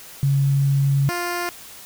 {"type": "tone pair in turn", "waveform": ["sine", "10% pulse"], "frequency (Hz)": [138.59, 350.2], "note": ["C#3", "F4"], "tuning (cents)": [0, 5], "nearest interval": "octave + major third", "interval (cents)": 1605, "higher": "second", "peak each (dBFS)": -15, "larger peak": "neither", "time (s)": [[0.23, 1.09], [1.09, 1.49]], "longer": "first", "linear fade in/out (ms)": 0, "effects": ["white hiss -41 dBFS RMS until 1.85 s"]}